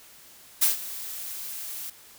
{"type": "noise with ADSR envelope", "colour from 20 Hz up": "blue", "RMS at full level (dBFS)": -19, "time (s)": [0.61, 1.9], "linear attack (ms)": 16, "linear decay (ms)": 140, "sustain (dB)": -17, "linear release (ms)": 5, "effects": ["white hiss -51 dBFS RMS until 2.18 s"]}